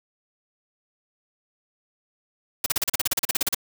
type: noise bursts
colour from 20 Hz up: white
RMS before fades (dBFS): -22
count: 16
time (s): 2.64-3.547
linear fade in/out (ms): 5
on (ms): 22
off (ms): 37
effects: none